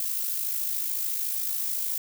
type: noise with amplitude modulation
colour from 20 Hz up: violet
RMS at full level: -27 dBFS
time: 0-1.98 s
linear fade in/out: 2 ms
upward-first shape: sine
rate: 53.8 Hz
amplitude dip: 45%
effects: none